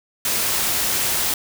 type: noise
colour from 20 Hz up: white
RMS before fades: -21 dBFS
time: 0.25-1.34 s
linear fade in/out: 2 ms
effects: none